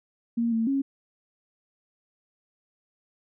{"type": "tone with pitch steps", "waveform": "sine", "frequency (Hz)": [233.2, 225.9, 273.8], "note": ["A#3", "A3", "C#4"], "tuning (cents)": [1, 46, -21], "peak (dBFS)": -22, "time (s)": [0.37, 0.82], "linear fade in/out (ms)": 10, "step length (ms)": 150, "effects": []}